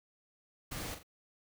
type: noise with echo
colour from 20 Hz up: pink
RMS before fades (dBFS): -41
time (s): 0.71-0.95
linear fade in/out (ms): 10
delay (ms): 41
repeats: 2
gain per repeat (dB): -8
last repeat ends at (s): 1.032
effects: none